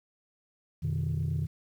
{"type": "tone cluster", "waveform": "sine", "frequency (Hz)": [88.4, 125.1, 153.1], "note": ["F2", "B2", "D#3"], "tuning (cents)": [22, 23, -28], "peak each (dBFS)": [-31, -32, -29], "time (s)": [0.82, 1.47], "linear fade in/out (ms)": 20, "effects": ["tanh soft clip ceiling -23 dBFS", "10-bit"]}